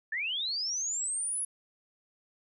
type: linear sweep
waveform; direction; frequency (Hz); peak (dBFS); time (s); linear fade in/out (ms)
sine; up; 1700 to 10540; -30; 0.12-1.45; 5
effects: none